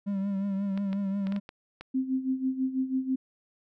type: tone with vibrato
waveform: triangle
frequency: 197.2 Hz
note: G3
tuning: 11 cents sharp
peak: -25 dBFS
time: 0.06-1.4 s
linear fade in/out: 20 ms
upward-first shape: triangle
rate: 5.6 Hz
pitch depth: 53 cents each way
type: clicks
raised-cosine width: 0.3 ms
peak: -25 dBFS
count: 7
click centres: 0.776 / 0.93 / 1.27 / 1.323 / 1.363 / 1.491 / 1.81 s
type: tone with tremolo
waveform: sine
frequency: 261.6 Hz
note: C4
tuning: in tune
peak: -23 dBFS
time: 1.94-3.16 s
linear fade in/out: 10 ms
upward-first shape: sine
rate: 6.1 Hz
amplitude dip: 75%
effects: none